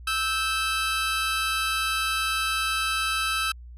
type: tone pair together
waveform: 20% pulse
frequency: 1310 / 1563.7 Hz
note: E6 / G6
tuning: -11 / -5 cents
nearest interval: minor third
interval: 306 cents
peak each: -20 / -25 dBFS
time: 0.07-3.52 s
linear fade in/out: 5 ms
effects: added 60 Hz sine -40 dBFS peak until 3.77 s + resampled to 32000 Hz